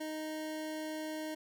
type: tone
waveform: 25% pulse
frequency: 311.1 Hz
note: D#4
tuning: in tune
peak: -34 dBFS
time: 0-1.35 s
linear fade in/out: 10 ms
effects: none